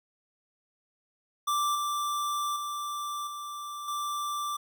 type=tone with level steps; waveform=square; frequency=1174.7 Hz; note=D6; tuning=in tune; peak=-26 / -29 / -33 / -37 / -31 dBFS; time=1.47-4.57 s; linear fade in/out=10 ms; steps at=1.75 / 2.56 / 3.27 / 3.88 s; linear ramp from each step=2 ms; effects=none